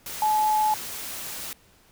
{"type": "tone in noise", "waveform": "sine", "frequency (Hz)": 856, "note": "A5", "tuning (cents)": -48, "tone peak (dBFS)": -19, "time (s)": [0.22, 0.74], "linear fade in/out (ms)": 2, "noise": "white", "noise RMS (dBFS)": -35, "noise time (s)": [0.06, 1.53], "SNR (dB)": 13, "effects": ["pink hiss -58 dBFS RMS until 1.91 s"]}